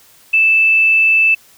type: tone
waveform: sine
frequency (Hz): 2637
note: E7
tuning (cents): 0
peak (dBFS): -8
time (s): 0.33-1.35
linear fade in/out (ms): 10
effects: white hiss -47 dBFS RMS until 1.57 s